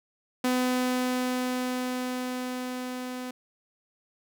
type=tone with level ramp; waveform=sawtooth; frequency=252.1 Hz; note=B3; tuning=36 cents sharp; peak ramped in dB=-19 to -30 dBFS; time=0.44-3.31 s; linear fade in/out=5 ms; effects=none